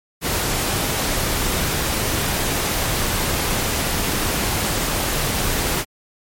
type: noise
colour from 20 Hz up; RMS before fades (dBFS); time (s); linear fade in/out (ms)
pink; -21; 0.21-5.85; 50
effects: MP3 64 kbps